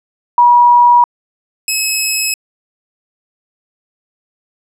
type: tone pair in turn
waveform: sine / 10% pulse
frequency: 964 / 2574 Hz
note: B5 / E7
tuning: -42 / -42 cents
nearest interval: octave + perfect fourth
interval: 1700 cents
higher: second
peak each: -4 dBFS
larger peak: neither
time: 0.38-1.04 / 1.68-2.34 s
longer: neither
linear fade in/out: 2 ms
effects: low-pass 12000 Hz 12 dB/octave